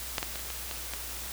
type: clicks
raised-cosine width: 0.2 ms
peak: -10 / -13 / -18 / -24 / -21 / -19 / -17 dBFS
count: 7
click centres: 0.182 / 0.229 / 0.357 / 0.394 / 0.503 / 0.712 / 0.936 s
effects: added 60 Hz sine -44 dBFS peak until 1.32 s + white hiss -39 dBFS RMS until 1.32 s